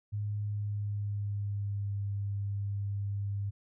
sine tone with pitch glide, 103.83 to 100.53 Hz, G#2 to G2, 0 to +44 cents, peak -31 dBFS, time 0.12-3.51 s, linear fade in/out 20 ms, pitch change -56 cents, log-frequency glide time 0.41-1.97 s, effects none

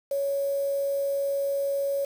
sine tone with quantisation, 557 Hz, C#5, 8 cents sharp, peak -24 dBFS, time 0.11-2.05 s, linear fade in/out 5 ms, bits 7, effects none

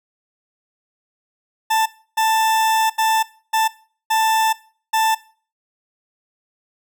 40% pulse tone bursts at uneven times, 885 Hz, A5, 10 cents sharp, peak -14 dBFS, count 6, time 1.7-1.86 / 2.17-2.9 / 2.98-3.23 / 3.53-3.68 / 4.1-4.53 / 4.93-5.15 s, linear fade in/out 10 ms, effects noise-tail reverb RT60 0.4 s tail -18 dB re dry

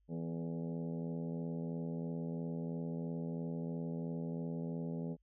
harmonic tone with a mistuned harmonic, 83 Hz, E2, 12 cents sharp, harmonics 2 / 3 / 4 / 5 / 6 / 7 / 8 / 9 / 10, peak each -39 / -43 / -53 / -48 / -51 / -53 / -63 / -64 / -62 dBFS, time 0.08-5.17 s, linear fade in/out 50 ms, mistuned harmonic 5, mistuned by +30 cents, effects added 50 Hz sine -70 dBFS peak until 5.22 s

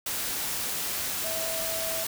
sine tone in noise, 652 Hz, E5, 19 cents flat, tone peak -34 dBFS, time 1.24-2.04 s, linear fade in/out 5 ms, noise white, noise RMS -31 dBFS, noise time 0.06-2.07 s, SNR -6 dB, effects none

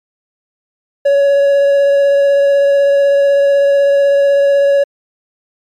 triangle tone with vibrato, 561 Hz, C#5, 21 cents sharp, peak -5 dBFS, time 1.05-4.84 s, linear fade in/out 10 ms, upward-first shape sine, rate 16 Hz, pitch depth 11 cents each way, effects MP3 96 kbps

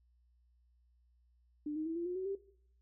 sine tone with pitch steps, 297.7 / 311.8 / 326.5 / 342 / 358.1 / 375.1 / 392.8 Hz, D4 / D#4 / E4 / F4 / F4 / F#4 / G4, +24 / +4 / -17 / -36 / +43 / +24 / +4 cents, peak -35 dBFS, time 1.66-2.353 s, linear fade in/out 5 ms, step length 99 ms, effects noise-tail reverb RT60 0.6 s tail -17 dB re dry + added 60 Hz sine -67 dBFS peak until 2.81 s

